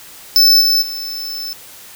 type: tone with level steps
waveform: square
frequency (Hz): 5274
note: E8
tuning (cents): 0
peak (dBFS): -7 / -11 / -23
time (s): 0.36-1.53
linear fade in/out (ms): 0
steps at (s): 0.6 / 0.81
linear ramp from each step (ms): 20
effects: white hiss -38 dBFS RMS until 1.95 s